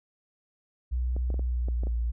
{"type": "tone with pitch glide", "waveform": "sine", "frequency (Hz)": [61.74, 58.31], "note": ["B1", "A#1"], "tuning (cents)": [0, 1], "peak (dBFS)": -25, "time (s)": [0.91, 2.12], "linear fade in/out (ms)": 20, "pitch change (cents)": -99, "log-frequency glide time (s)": [1.41, 1.93]}
{"type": "clicks", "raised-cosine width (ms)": 2, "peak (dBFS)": -25, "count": 7, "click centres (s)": [1.165, 1.303, 1.342, 1.394, 1.685, 1.835, 1.87]}
{"effects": []}